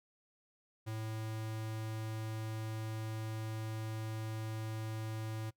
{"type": "tone", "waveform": "square", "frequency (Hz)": 110, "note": "A2", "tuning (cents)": 0, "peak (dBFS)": -39, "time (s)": [0.86, 5.51], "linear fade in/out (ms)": 20, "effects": ["noise-tail reverb RT60 0.1 s tail -22 dB re dry"]}